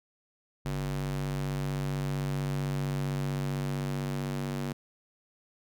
square tone with high-pass filter sweep, 47.81 Hz, G1, 43 cents flat, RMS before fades -32 dBFS, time 0.65-4.73 s, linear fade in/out 10 ms, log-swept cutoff 100 to 180 Hz, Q 2.2, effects none

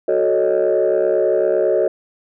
sine chord, D# half-diminished seventh, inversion first, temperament equal, 370 / 440 / 554.4 / 622.3 Hz, F#4 / A4 / C#5 / D#5, 0 / 0 / 0 / 0 cents, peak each -18 dBFS, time 0.08-1.88 s, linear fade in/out 5 ms, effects tanh soft clip ceiling -8 dBFS

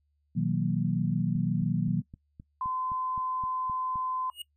sine chord, B major seventh, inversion none, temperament equal with one note detuned, 123.47 / 159.29 / 185 / 233.1 Hz, B2 / D#3 / F#3 / A#3, 0 / +41 / 0 / 0 cents, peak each -32 / -29 / -29 / -33 dBFS, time 0.35-2.02 s, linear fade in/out 20 ms
click train, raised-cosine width 5 ms, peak -32 dBFS, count 11, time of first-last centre 1.36-3.957 s, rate 3.85 Hz
sine tone, 1026 Hz, C6, 34 cents flat, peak -29 dBFS, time 2.61-4.3 s, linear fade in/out 2 ms
square tone with exponential growth, 2869 Hz, F7, 46 cents sharp, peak -33 dBFS, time 4.3-4.42 s, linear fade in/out 5 ms, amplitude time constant 25 ms
effects noise-tail reverb RT60 0.1 s tail -21 dB re dry + added 73 Hz sine -70 dBFS peak until 4.56 s

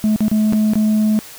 sine tone with dropouts, 214.6 Hz, A3, 43 cents flat, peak -9 dBFS, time 0.04-1.19 s, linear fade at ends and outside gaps 0 ms, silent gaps 0.161-0.206 / 0.282-0.315 / 0.525-0.533 / 0.735-0.755 s, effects tanh soft clip ceiling -11 dBFS + white hiss -37 dBFS RMS until 1.38 s

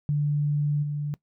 sine tone with level steps, 146.83 Hz, D3, in tune, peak -21 / -26 dBFS, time 0.09-1.14 s, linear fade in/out 0 ms, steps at 0.82 s, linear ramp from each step 20 ms, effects noise-tail reverb RT60 0.1 s tail -20 dB re dry

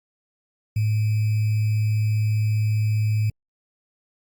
sine tone with sample-and-hold, 107.5 Hz, A2, 40 cents flat, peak -18 dBFS, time 0.76-3.3 s, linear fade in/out 5 ms, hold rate 2450 Hz, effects Opus 48 kbps

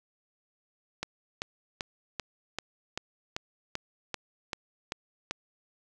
click train, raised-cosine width 0.2 ms, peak -15 dBFS, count 12, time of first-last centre 1.03-5.31 s, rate 2.57 Hz, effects none

